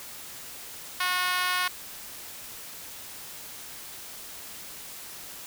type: tone with high-pass filter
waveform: 5% pulse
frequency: 363.2 Hz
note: F#4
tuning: 32 cents flat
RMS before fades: -27 dBFS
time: 1-1.68 s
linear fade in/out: 5 ms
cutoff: 1100 Hz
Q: 2.1
effects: white hiss -42 dBFS RMS until 5.46 s